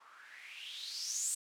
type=noise with low-pass filter sweep; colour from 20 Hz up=violet; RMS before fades=-42 dBFS; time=0-1.35 s; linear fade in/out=10 ms; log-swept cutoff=1100 to 8500 Hz; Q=6.5; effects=none